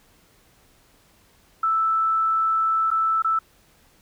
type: tone with dropouts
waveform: sine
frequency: 1318.5 Hz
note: E6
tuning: in tune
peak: -18 dBFS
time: 1.63-3.39 s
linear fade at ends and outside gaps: 5 ms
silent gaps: 2.905-2.913 / 3.222-3.245 s
effects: pink hiss -58 dBFS RMS until 4.01 s